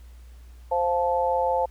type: harmonic tone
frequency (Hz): 174.61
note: F3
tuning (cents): 0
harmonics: 3 / 4 / 5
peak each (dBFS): -24 / -28 / -24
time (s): 0.71-1.66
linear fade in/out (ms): 10
effects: added 60 Hz sine -43 dBFS peak until 1.7 s + pink hiss -60 dBFS RMS until 1.7 s